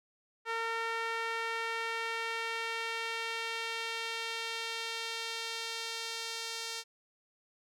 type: tone with band-pass filter sweep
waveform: sawtooth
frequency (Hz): 456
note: A#4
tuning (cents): -38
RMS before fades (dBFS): -37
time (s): 0.45-6.84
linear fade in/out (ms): 50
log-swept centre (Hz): 1600 to 5000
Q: 1.2
effects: none